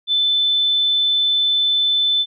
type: tone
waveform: sine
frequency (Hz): 3520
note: A7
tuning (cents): 0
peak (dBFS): -14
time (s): 0.07-2.26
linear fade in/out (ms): 50
effects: none

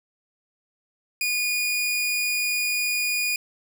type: tone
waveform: sawtooth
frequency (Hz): 2449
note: D#7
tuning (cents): -28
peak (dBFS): -19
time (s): 1.21-3.36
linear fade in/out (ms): 2
effects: none

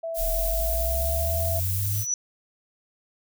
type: tone with pitch glide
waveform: sine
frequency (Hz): 659.3 to 666.2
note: E5 to E5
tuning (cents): 0 to +18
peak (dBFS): -28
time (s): 0.03-1.6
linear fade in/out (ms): 10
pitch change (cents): +18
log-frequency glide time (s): 0.42-1.13
type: noise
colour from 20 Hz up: violet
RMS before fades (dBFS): -30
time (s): 0.14-2.07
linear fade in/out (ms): 50
type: linear sweep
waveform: sine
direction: up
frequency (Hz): 32.24 to 107.4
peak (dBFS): -25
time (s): 0.17-2.05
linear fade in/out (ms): 50
type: tone with exponential growth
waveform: sine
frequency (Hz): 5920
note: F#8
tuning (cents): 0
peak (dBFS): -20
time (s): 1.78-2.14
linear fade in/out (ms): 1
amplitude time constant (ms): 77
effects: none

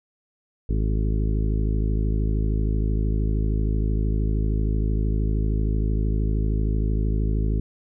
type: harmonic tone with a mistuned harmonic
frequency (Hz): 53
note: G#1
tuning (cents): +36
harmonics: 1 / 2 / 3 / 4 / 5 / 6 / 7 / 8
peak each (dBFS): -21 / -27 / -31 / -33 / -35 / -37 / -38 / -39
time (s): 0.69-7.6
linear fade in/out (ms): 5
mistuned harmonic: 8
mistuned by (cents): +28
effects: none

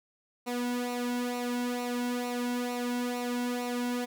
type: tone with flanger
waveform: sawtooth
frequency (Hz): 244.4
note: B3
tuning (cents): -18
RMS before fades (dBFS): -32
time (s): 0.46-4.06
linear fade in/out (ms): 20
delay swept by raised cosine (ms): 0.6 to 1.7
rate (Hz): 2.2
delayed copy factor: -0.7
effects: none

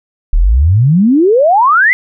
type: exponential sweep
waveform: sine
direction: up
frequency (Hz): 34.8 to 2093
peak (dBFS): -5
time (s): 0.33-1.93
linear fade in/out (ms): 0
effects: none

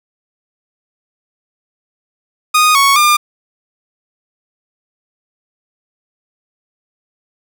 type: tone with pitch steps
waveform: sawtooth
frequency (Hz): 1238 / 1110 / 1202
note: D#6 / C#6 / D6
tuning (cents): -9 / +2 / +40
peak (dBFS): -4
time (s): 2.54-3.17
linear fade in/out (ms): 10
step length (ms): 210
effects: none

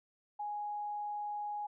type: tone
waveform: sine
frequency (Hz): 830.6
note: G#5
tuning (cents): 0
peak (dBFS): -36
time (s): 0.39-1.67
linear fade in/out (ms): 10
effects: none

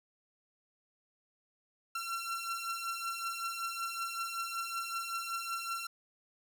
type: beating tone pair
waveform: sawtooth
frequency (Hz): 1356 / 1361.3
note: E6 / F6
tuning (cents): +49 / -45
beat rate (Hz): 5.3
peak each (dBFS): -37 / -34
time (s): 1.95-5.87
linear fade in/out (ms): 5
effects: none

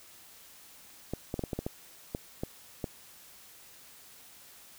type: clicks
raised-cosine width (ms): 2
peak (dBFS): -19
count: 10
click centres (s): 1.136 / 1.341 / 1.393 / 1.438 / 1.532 / 1.59 / 1.665 / 2.149 / 2.435 / 2.842
effects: white hiss -54 dBFS RMS until 4.78 s

